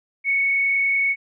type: tone with frequency modulation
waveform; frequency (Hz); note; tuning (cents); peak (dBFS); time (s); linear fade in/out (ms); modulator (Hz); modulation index
sine; 2217; C#7; 0; -17; 0.24-1.16; 50; 30.5; 0.61
effects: none